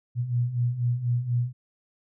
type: beating tone pair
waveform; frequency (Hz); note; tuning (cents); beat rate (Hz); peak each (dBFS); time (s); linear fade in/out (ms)
sine; 118.6 / 122.7; A#2 / B2; +30 / -11; 4.1; -29 / -24; 0.15-1.53; 50
effects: none